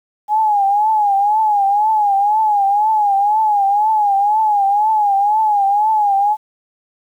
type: tone with vibrato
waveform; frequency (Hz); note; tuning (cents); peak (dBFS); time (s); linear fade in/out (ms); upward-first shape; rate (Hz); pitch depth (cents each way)
sine; 830.6; G#5; 0; -11; 0.28-6.37; 50; triangle; 2; 110
effects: 8-bit